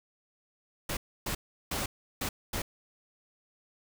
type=noise bursts at uneven times; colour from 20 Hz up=pink; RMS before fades=-33 dBFS; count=5; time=0.89-0.97 / 1.26-1.35 / 1.71-1.86 / 2.21-2.29 / 2.53-2.62 s; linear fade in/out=5 ms; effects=none